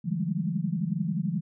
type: tone cluster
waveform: sine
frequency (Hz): 147.9 / 169.4 / 194.2 / 205.5 / 216.9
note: D3 / E3 / G3 / G#3 / A3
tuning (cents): +13 / +48 / -16 / -18 / -25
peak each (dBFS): -33 / -29 / -33 / -34 / -38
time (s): 0.04-1.41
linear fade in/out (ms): 20
effects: none